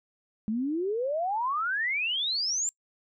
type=exponential sweep; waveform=sine; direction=up; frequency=207.7 to 7459 Hz; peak=-26 dBFS; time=0.48-2.69 s; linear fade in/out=0 ms; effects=noise-tail reverb RT60 0.1 s tail -24 dB re dry